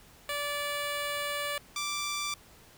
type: tone pair in turn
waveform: 10% pulse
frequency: 580 / 1172.8 Hz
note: D5 / D6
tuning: -22 / -3 cents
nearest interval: octave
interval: 1219 cents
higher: second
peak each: -23 dBFS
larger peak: neither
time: 0.29-1.58 / 1.76-2.34 s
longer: first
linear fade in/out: 2 ms
effects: pink hiss -56 dBFS RMS until 2.77 s